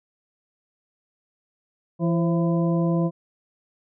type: harmonic tone with a mistuned harmonic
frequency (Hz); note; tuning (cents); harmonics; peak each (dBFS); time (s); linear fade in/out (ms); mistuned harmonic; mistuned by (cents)
168.1; E3; +34; 1 / 2 / 3 / 4 / 6; -20 / -26 / -30 / -32 / -36; 1.99-3.11; 50; 3; +76
effects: none